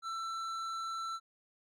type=tone with hard clipping; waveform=triangle; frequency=1336 Hz; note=E6; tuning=23 cents sharp; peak=-38 dBFS; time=0.02-1.2 s; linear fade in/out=50 ms; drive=13 dB; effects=none

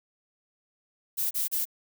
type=noise bursts; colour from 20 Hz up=violet; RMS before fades=-28 dBFS; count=3; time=1.17-1.654 s; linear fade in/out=20 ms; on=140 ms; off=32 ms; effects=none

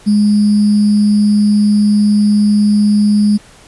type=tone with sample-and-hold; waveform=sine; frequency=208.1 Hz; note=G#3; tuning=4 cents sharp; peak=-7 dBFS; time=0.06-3.38 s; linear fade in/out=20 ms; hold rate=4900 Hz; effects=pink hiss -42 dBFS RMS until 3.67 s + resampled to 24000 Hz

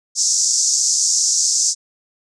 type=band-pass noise; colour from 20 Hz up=pink; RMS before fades=-17 dBFS; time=0.15-1.75 s; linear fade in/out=50 ms; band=5400 to 7500 Hz; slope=48 dB/octave; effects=none

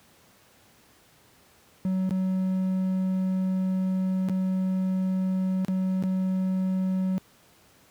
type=tone with dropouts; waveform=triangle; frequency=187.4 Hz; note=F#3; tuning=22 cents sharp; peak=-21 dBFS; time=1.85-7.18 s; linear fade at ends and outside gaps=0 ms; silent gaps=2.093-2.108 / 4.287-4.296 / 5.648-5.683 / 6.025-6.037 s; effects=pink hiss -58 dBFS RMS until 7.9 s + high-pass 80 Hz 12 dB/octave

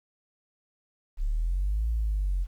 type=linear two-way sweep; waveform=sine; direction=up then down; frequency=32.7 to 57 to 42.85 Hz; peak=-23 dBFS; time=1.17-2.47 s; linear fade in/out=50 ms; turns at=1.9 s; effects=tanh soft clip ceiling -20 dBFS + 10-bit

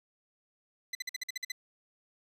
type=tone bursts; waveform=20% pulse; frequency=2016 Hz; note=B6; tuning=35 cents sharp; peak=-28 dBFS; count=9; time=0.93-1.519 s; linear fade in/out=5 ms; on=21 ms; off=50 ms; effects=resampled to 32000 Hz + 11-bit

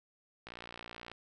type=click train; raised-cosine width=0.3 ms; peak=-29 dBFS; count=39; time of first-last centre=0.47-1.116 s; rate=58.8 Hz; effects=none

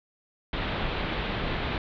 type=low-pass noise; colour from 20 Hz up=pink; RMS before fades=-30 dBFS; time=0.53-1.78 s; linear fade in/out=2 ms; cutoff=3900 Hz; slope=48 dB/octave; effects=none

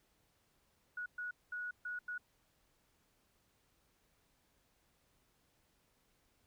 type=tone bursts at uneven times; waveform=sine; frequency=1461 Hz; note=F#6; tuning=22 cents flat; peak=-39 dBFS; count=5; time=0.97-1.06 / 1.18-1.31 / 1.52-1.71 / 1.85-1.99 / 2.08-2.18 s; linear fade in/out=5 ms; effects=pink hiss -75 dBFS RMS until 6.46 s

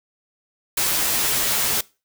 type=noise with comb filter; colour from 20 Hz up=white; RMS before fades=-21 dBFS; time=0.77-1.81 s; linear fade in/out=5 ms; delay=11 ms; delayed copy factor=-1; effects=noise-tail reverb RT60 0.3 s tail -22 dB re dry

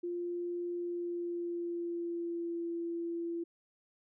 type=tone with pitch glide; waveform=sine; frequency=349.2 to 338.7 Hz; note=F4 to E4; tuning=0 to +47 cents; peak=-34 dBFS; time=0.03-3.44 s; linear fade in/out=10 ms; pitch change=-53 cents; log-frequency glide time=0.74-2.68 s; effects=none

